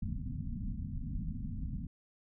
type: low-pass noise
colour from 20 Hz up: pink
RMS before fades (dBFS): -38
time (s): 0.02-1.87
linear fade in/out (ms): 5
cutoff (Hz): 260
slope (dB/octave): 96
effects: none